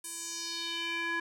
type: tone with band-pass filter sweep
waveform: square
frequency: 335.8 Hz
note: E4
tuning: 32 cents sharp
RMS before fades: -36 dBFS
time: 0.04-1.2 s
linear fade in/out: 5 ms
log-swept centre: 9800 to 1600 Hz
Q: 2.7
effects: none

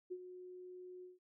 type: tone with ADSR envelope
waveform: sine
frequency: 363.8 Hz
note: F#4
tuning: 29 cents flat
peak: -39 dBFS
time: 0.1-1.19 s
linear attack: 20 ms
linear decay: 55 ms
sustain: -10 dB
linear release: 160 ms
effects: none

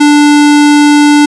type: tone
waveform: square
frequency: 293.7 Hz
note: D4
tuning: in tune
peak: -3 dBFS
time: 0-1.26 s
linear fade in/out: 10 ms
effects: resampled to 22050 Hz

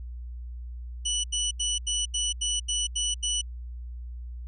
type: tone bursts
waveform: 20% pulse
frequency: 2960 Hz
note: F#7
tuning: in tune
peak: -20 dBFS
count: 9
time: 1.05-3.416 s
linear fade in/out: 10 ms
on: 190 ms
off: 82 ms
effects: added 60 Hz sine -35 dBFS peak until 4.47 s + resampled to 24000 Hz

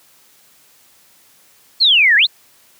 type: exponential two-way sweep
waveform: sine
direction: down then up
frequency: 4435 to 1630 to 4435 Hz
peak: -8 dBFS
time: 1.8-2.27 s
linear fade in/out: 20 ms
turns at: 2.16 s
effects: white hiss -51 dBFS RMS until 2.79 s + high-pass 80 Hz 12 dB/octave

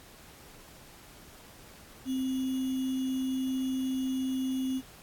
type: tone with sample-and-hold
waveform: sine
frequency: 261.6 Hz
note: C4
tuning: in tune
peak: -28 dBFS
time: 2.05-4.82 s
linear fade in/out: 50 ms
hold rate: 3150 Hz
effects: pink hiss -53 dBFS RMS until 5.02 s + AAC 64 kbps

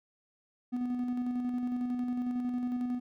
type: tone with tremolo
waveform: triangle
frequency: 246.9 Hz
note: B3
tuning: in tune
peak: -27 dBFS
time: 0.72-3 s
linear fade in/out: 20 ms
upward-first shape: square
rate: 11 Hz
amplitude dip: 30%
effects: none

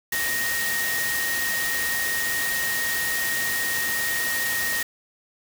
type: tone in noise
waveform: sine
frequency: 1864.7 Hz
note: A#6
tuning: in tune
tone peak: -25 dBFS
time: 0.12-4.83 s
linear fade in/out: 5 ms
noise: white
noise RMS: -28 dBFS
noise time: 0.12-4.83 s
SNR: 0 dB
effects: none

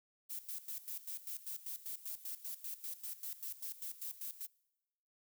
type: noise with tremolo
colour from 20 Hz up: violet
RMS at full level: -43 dBFS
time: 0.29-4.47 s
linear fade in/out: 20 ms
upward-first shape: square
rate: 5.1 Hz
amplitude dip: 80%
effects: noise-tail reverb RT60 1.0 s tail -25 dB re dry

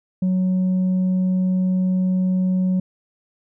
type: tone with tanh clipping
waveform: sine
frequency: 185 Hz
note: F#3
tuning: in tune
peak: -17 dBFS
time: 0.22-2.8 s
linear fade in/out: 5 ms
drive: 2 dB
effects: none

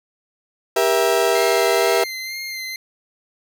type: chord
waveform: 35% pulse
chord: E diminished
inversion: first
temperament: just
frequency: 395.6 / 474.7 / 659.3 Hz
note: G4 / Bb4 / E5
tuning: +16 / +31 / 0 cents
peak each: -18 dBFS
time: 0.76-2.04 s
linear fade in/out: 5 ms
type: tone with vibrato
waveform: 25% pulse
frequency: 2093 Hz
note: C7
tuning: in tune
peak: -23 dBFS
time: 1.35-2.76 s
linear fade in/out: 2 ms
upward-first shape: sine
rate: 2.1 Hz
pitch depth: 29 cents each way
effects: none

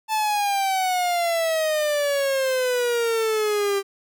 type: exponential sweep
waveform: 45% pulse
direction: down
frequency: 880 to 392 Hz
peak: -20 dBFS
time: 0.08-3.83 s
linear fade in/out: 50 ms
effects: none

